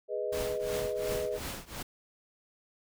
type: chord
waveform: sine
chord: G# minor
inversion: none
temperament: equal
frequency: 415.3 / 493.9 / 622.3 Hz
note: G#4 / B4 / D#5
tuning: 0 / 0 / 0 cents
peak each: -35 dBFS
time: 0.08-1.4 s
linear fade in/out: 50 ms
type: noise with tremolo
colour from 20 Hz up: pink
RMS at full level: -36 dBFS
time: 0.32-1.83 s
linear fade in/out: 10 ms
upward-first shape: triangle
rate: 2.8 Hz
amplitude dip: 95%
effects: none